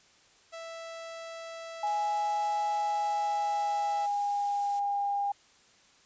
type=tone; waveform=sawtooth; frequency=660 Hz; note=E5; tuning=2 cents sharp; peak=-36 dBFS; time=0.52-4.07 s; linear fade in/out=20 ms
type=tone with pitch glide; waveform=sine; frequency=830.6 to 806.5 Hz; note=G#5 to G5; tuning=0 to +49 cents; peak=-27 dBFS; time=1.83-5.32 s; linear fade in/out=5 ms; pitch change=-51 cents; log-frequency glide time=2.69-5.03 s
type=noise; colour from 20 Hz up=blue; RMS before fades=-46 dBFS; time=1.86-4.8 s; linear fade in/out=10 ms
effects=white hiss -61 dBFS RMS until 6.05 s + resampled to 16000 Hz